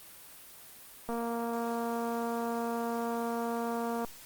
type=click train; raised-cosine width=1 ms; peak=-22 dBFS; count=690; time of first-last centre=1.09-4.047 s; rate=233 Hz; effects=white hiss -51 dBFS RMS until 4.25 s + Opus 32 kbps